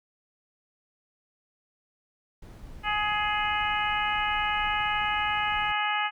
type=noise; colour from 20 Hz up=brown; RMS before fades=-44 dBFS; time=2.42-5.72 s; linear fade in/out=5 ms
type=harmonic tone; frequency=419.2 Hz; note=G#4; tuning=16 cents sharp; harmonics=2 / 3 / 4 / 5 / 6 / 7; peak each=-29 / -31 / -32 / -33 / -34 / -34 dBFS; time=2.83-6.11 s; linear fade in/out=50 ms
effects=none